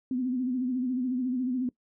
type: tone with vibrato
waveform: sine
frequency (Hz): 253.1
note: B3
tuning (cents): +43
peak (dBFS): -26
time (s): 0.11-1.69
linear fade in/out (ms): 2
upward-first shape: sine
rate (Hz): 14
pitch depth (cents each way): 69
effects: noise-tail reverb RT60 0.1 s tail -21 dB re dry